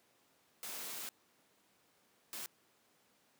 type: noise bursts at uneven times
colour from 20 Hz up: white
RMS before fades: -44 dBFS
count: 2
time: 0.63-1.09 / 2.33-2.46 s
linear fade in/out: 0 ms
effects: pink hiss -71 dBFS RMS until 3.39 s + high-pass 200 Hz 12 dB/octave